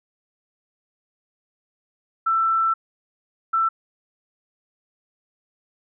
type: tone bursts at uneven times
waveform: sine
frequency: 1333 Hz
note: E6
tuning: 19 cents sharp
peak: -17 dBFS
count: 2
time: 2.26-2.74 / 3.53-3.69 s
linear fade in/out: 10 ms
effects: none